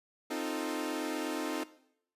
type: chord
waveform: sawtooth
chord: F dominant seventh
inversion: second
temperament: equal with one note detuned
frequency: 261.6 / 310.1 / 349.2 / 440 Hz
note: C4 / Eb4 / F4 / A4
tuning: 0 / -6 / 0 / 0 cents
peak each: -35 / -33 / -37 / -37 dBFS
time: 0.3-1.64 s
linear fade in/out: 10 ms
effects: noise-tail reverb RT60 0.7 s tail -17 dB re dry + resampled to 32000 Hz